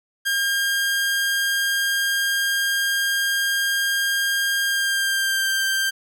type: tone with pitch glide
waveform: sawtooth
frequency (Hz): 1610 to 1576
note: G6 to G6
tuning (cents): +46 to +9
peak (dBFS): -16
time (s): 0.25-5.91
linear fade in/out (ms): 20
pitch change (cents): -37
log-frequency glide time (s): 4.64-5.52
effects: none